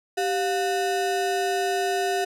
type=ring-modulated tone; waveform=square; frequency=550 Hz; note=C#5; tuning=14 cents flat; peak=-20 dBFS; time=0.17-2.25 s; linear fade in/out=10 ms; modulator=160 Hz; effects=low-pass 12000 Hz 12 dB/octave